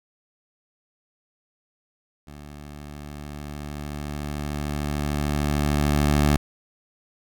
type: tone with level ramp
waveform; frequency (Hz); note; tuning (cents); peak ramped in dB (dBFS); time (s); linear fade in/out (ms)
15% pulse; 73.42; D2; 0; -34 to -10; 2.27-6.37; 5
effects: none